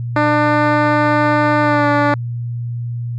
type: tone with pitch glide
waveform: 10% pulse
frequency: 298.3 to 290.6 Hz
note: D4 to D4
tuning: +27 to -18 cents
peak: -3 dBFS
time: 0.16-2.14 s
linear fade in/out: 2 ms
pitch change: -45 cents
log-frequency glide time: 1.62-1.88 s
effects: added 119 Hz sine -20 dBFS peak until 3.18 s + low-pass 2000 Hz 12 dB/octave